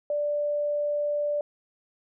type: tone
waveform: sine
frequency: 587.3 Hz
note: D5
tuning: in tune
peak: -24 dBFS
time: 0.1-1.41 s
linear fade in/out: 2 ms
effects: none